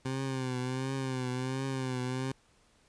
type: tone with vibrato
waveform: 20% pulse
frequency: 130.2 Hz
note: C3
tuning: 8 cents flat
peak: -27 dBFS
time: 0.05-2.32 s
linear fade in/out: 5 ms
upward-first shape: triangle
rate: 1.4 Hz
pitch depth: 69 cents each way
effects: pink hiss -66 dBFS RMS until 2.88 s + resampled to 22050 Hz